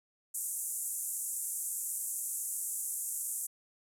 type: band-pass noise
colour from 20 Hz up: pink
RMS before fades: -37 dBFS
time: 0.34-3.47 s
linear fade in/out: 10 ms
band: 7300 to 13000 Hz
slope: 48 dB/octave
effects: none